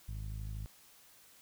sawtooth tone with low-pass filter, 52.5 Hz, G#1, 19 cents sharp, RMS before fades -41 dBFS, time 0.08-0.66 s, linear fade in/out 0 ms, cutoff 120 Hz, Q 1.7, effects white hiss -61 dBFS RMS until 1.41 s

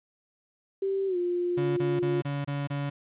sine tone with pitch glide, 389.1 to 352.7 Hz, G4 to F4, -13 to +17 cents, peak -25 dBFS, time 0.82-2.21 s, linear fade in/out 5 ms, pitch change -170 cents, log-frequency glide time 1.07-1.17 s
35% pulse tone bursts, 142.2 Hz, C#3, 45 cents sharp, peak -27 dBFS, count 6, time 1.57-2.9 s, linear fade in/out 10 ms, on 200 ms, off 26 ms
effects resampled to 8000 Hz + 10-bit

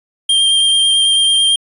square tone with vibrato, 3186 Hz, G7, 27 cents sharp, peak -10 dBFS, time 0.29-1.56 s, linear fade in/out 5 ms, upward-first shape sine, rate 9.1 Hz, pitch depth 13 cents each way, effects resampled to 32000 Hz

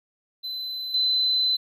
triangle tone with level steps, 4035 Hz, B7, 36 cents sharp, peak -28 / -16 dBFS, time 0.43-1.57 s, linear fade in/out 20 ms, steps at 0.94 s, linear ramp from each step 5 ms, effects tanh soft clip ceiling -18 dBFS

